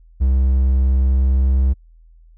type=tone with pitch glide; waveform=triangle; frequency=65.41 to 65.83 Hz; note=C2 to C2; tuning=0 to +11 cents; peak=-10 dBFS; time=0.2-1.74 s; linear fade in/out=20 ms; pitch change=+11 cents; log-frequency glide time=0.98-1.55 s; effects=added 41 Hz sine -44 dBFS peak until 2.37 s